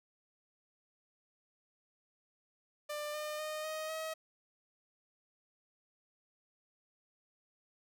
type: tone with pitch steps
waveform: sawtooth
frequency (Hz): 595 / 605.1 / 615.3 / 625.7 / 636.2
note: D5 / D#5 / D#5 / D#5 / D#5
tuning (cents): +22 / -48 / -19 / +10 / +38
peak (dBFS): -34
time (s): 2.89-4.14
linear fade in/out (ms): 10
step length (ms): 250
effects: none